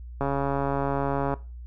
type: click train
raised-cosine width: 1 ms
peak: -13 dBFS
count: 158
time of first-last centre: 0.21-1.339 s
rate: 139 Hz
effects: noise-tail reverb RT60 0.3 s tail -18 dB re dry + added 60 Hz sine -37 dBFS peak until 1.66 s